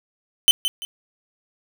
45% pulse tone with echo, 3051 Hz, G7, 48 cents flat, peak -9 dBFS, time 0.48-0.51 s, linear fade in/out 0 ms, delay 170 ms, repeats 2, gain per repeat -10 dB, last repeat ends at 0.85 s, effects none

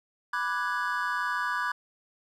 triangle chord, G# half-diminished seventh, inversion first, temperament equal, 987.8 / 1174.7 / 1480 / 1661.2 Hz, B5 / D6 / F#6 / G#6, 0 / 0 / 0 / 0 cents, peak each -31 dBFS, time 0.33-1.72 s, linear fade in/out 5 ms, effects none

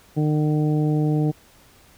harmonic tone, 151.7 Hz, D#3, 44 cents flat, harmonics 1 / 2 / 3 / 4 / 5, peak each -19 / -23 / -29 / -37 / -35 dBFS, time 0.16-1.32 s, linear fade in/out 20 ms, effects pink hiss -53 dBFS RMS until 1.97 s

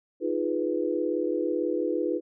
sine chord, F half-diminished seventh, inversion third, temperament equal, 311.1 / 349.2 / 415.3 / 493.9 Hz, Eb4 / F4 / Ab4 / Cb5, 0 / 0 / 0 / 0 cents, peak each -30 / -29 / -32 / -30 dBFS, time 0.2-2.21 s, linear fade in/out 50 ms, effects none

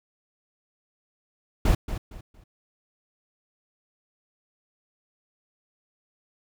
brown noise with echo, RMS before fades -19 dBFS, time 1.65-1.75 s, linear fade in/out 5 ms, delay 230 ms, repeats 3, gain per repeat -11 dB, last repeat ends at 2.44 s, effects none

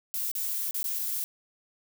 violet noise with dropouts, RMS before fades -31 dBFS, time 0.14-1.24 s, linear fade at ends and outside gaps 0 ms, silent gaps 0.315-0.352 / 0.709-0.744 / 0.83-0.842 / 0.989-0.993 s, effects none

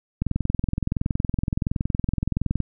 click train, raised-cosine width 5 ms, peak -10 dBFS, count 52, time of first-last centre 0.22-2.603 s, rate 21.4 Hz, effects none

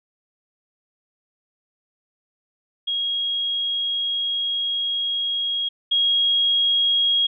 sine tone pair in turn, 3285 / 3285 Hz, G#7 / G#7, -20 / -20 cents, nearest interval unison, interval 0 cents, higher neither, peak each -21 / -16 dBFS, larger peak second, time 2.87-5.69 / 5.91-7.27 s, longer first, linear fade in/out 10 ms, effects none

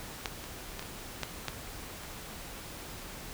clicks, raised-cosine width 0.2 ms, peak -14 / -26 / -20 / -25 / -14 / -15 / -29 dBFS, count 7, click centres 0.258 / 0.441 / 0.794 / 0.826 / 1.233 / 1.483 / 2.035 s, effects pink hiss -44 dBFS RMS until 3.33 s

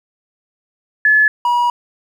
sine / triangle tone pair in turn, 1718 / 964.2 Hz, A6 / B5, -42 / -42 cents, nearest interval minor seventh, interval 1000 cents, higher first, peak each -8 / -10 dBFS, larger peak first, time 1.05-1.28 / 1.45-1.7 s, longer second, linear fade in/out 2 ms, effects 8-bit

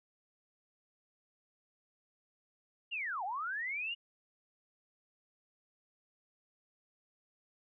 sine linear two-way sweep, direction down then up, 2900 to 698.5 to 2900 Hz, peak -35 dBFS, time 2.91-3.95 s, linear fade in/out 20 ms, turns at 3.24 s, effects none

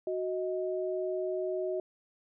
sine tone pair together, 370 / 628.3 Hz, F#4 / D#5, 0 / +17 cents, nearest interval major sixth, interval 917 cents, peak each -32 / -34 dBFS, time 0.07-1.8 s, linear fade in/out 2 ms, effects none

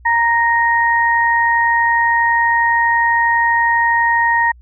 sine tone pair together, 932.4 / 1864.7 Hz, A#5 / A#6, 0 / 0 cents, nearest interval octave, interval 1200 cents, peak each -14 / -14 dBFS, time 0.05-4.52 s, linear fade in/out 10 ms, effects added 60 Hz sine -40 dBFS peak until 4.61 s

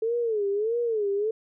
sine tone with vibrato, 435.8 Hz, A4, 17 cents flat, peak -23 dBFS, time 0.02-1.31 s, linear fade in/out 5 ms, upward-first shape sine, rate 1.6 Hz, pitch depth 160 cents each way, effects none

